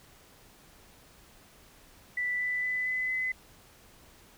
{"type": "tone with pitch steps", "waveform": "sine", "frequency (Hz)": [1975.5, 1988.1, 2001, 2014, 2026], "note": ["B6", "B6", "B6", "B6", "B6"], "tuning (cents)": [0, 11, 22, 33, 44], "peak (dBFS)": -28, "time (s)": [2.17, 3.32], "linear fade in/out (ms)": 5, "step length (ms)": 230, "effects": ["pink hiss -57 dBFS RMS until 4.37 s"]}